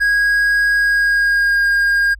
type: tone with pitch glide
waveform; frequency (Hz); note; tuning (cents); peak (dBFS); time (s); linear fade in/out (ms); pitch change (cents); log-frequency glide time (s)
triangle; 1646 to 1618.7; G#6 to G#6; -16 to -45; -10; 0-2.15; 20; -29; 0.73-1.64
effects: added 50 Hz sine -34 dBFS peak until 2.19 s